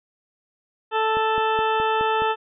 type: harmonic tone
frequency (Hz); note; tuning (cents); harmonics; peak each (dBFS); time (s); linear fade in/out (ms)
440; A4; 0; 1 / 2 / 3 / 4 / 6 / 7 / 8; -24 / -22 / -26 / -31 / -32 / -36 / -38; 0.91-2.36; 50
type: click train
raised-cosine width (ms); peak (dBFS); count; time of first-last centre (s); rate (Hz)
2; -20; 6; 1.17-2.22; 4.76
effects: none